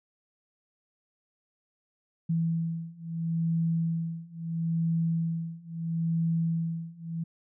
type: beating tone pair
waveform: sine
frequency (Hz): 164.81 / 165.56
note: E3 / E3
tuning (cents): 0 / +8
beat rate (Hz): 0.75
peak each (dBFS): -30 / -29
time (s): 2.29-7.24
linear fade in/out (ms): 10
effects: none